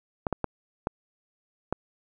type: clicks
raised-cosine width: 1 ms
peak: -12 dBFS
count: 5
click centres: 0.268 / 0.327 / 0.443 / 0.871 / 1.726 s
effects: none